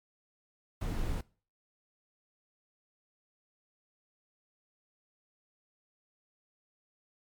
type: noise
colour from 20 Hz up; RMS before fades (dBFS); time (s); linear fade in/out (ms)
brown; -33; 0.81-1.21; 5
effects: noise-tail reverb RT60 0.4 s tail -22 dB re dry + MP3 96 kbps